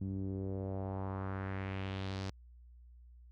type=tone with low-pass filter sweep; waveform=sawtooth; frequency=96.1 Hz; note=G2; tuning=34 cents flat; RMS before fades=-39 dBFS; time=0.01-2.3 s; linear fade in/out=0 ms; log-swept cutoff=230 to 5400 Hz; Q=2.1; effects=added 60 Hz sine -54 dBFS peak until 3.31 s